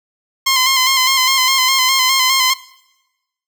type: tone with vibrato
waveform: 10% pulse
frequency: 1046.5 Hz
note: C6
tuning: in tune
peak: -3 dBFS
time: 0.46-2.54 s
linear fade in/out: 10 ms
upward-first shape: square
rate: 4.9 Hz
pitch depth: 36 cents each way
effects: noise-tail reverb RT60 1.0 s tail -21 dB re dry